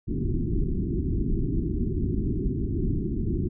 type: low-pass noise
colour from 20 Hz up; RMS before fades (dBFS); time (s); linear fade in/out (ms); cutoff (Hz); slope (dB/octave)
pink; -26; 0.07-3.49; 20; 390; 96
effects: none